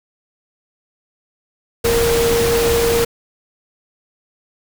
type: tone in noise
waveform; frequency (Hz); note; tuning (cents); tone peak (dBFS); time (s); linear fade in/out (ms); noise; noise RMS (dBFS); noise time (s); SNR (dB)
sine; 466.2; A#4; 0; -14; 1.84-3.05; 10; pink; -20; 1.84-3.05; +3
effects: none